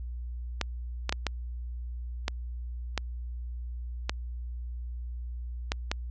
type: clicks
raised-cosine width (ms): 0.2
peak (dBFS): -10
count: 9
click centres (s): 0.613 / 1.094 / 1.125 / 1.267 / 2.281 / 2.977 / 4.095 / 5.719 / 5.915
effects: added 60 Hz sine -34 dBFS peak until 6.1 s + low-pass 7000 Hz 12 dB/octave